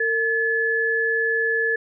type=tone pair together; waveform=sine; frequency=455.3 / 1719 Hz; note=A#4 / A6; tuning=-41 / -41 cents; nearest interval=octave + major seventh; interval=2300 cents; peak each=-24 / -20 dBFS; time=0-1.76 s; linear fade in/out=5 ms; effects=none